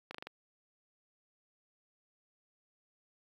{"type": "slowing click train", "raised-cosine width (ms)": 0.3, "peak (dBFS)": -26, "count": 5, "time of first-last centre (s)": [0.11, 0.27], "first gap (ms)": 35, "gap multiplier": 1.09, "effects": ["high-pass 200 Hz 12 dB/octave", "10-bit"]}